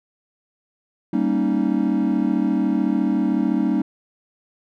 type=chord; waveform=triangle; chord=Eb dominant seventh; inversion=first; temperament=equal with one note detuned; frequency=196 / 231.6 / 277.2 / 311.1 Hz; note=G3 / Bb3 / Db4 / Eb4; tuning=0 / -11 / 0 / 0 cents; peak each=-21 dBFS; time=1.13-3.82 s; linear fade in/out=5 ms; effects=none